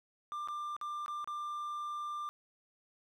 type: tone with dropouts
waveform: triangle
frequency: 1190 Hz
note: D6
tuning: 22 cents sharp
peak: -35 dBFS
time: 0.32-2.29 s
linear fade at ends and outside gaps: 0 ms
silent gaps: 0.475-0.485 / 0.765-0.813 / 1.061-1.081 / 1.244-1.275 s
effects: none